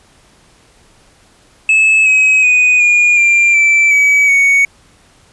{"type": "tone with pitch steps", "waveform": "triangle", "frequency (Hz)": [2600, 2544, 2488, 2434, 2381, 2330, 2279, 2230], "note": ["E7", "D#7", "D#7", "D#7", "D7", "D7", "C#7", "C#7"], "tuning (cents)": [-24, 38, -1, -39, 23, -14, 47, 10], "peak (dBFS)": -5, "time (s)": [1.69, 4.65], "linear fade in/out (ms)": 2, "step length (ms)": 370, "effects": ["pink hiss -48 dBFS RMS until 5.32 s", "resampled to 24000 Hz"]}